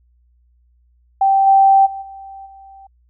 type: tone with level steps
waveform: sine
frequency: 780 Hz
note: G5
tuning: 9 cents flat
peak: -10 / -7 / -25 / -32 / -38 dBFS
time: 1.21-2.87 s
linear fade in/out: 5 ms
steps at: 1.46 / 1.85 / 2.01 / 2.45 s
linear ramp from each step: 20 ms
effects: added 60 Hz sine -53 dBFS peak until 3.09 s